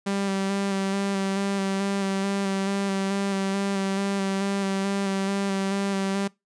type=tone with vibrato; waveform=sawtooth; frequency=196 Hz; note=G3; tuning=in tune; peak=-20 dBFS; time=0.06-6.28 s; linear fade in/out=10 ms; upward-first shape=square; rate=2.3 Hz; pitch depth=17 cents each way; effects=noise-tail reverb RT60 0.2 s tail -23 dB re dry + resampled to 22050 Hz